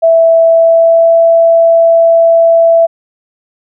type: tone with pitch glide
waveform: sine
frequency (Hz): 659.3 to 665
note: E5 to E5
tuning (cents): 0 to +15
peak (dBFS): -3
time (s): 0.02-2.87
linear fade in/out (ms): 20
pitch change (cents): +15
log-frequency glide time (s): 0.42-1.16
effects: none